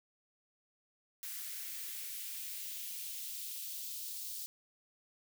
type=noise with high-pass filter sweep; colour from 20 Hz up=blue; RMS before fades=-43 dBFS; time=1.23-4.46 s; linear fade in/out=0 ms; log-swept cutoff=1600 to 4200 Hz; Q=1.4; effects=none